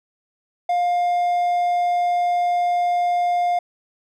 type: tone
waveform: triangle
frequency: 706 Hz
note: F5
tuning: 19 cents sharp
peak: -15 dBFS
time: 0.69-3.59 s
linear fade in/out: 5 ms
effects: none